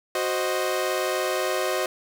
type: chord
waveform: sawtooth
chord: C diminished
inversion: second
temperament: equal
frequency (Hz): 370 / 523.3 / 622.3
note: Gb4 / C5 / Eb5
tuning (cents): 0 / 0 / 0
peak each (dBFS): -24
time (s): 0.15-1.86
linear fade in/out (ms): 2
effects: none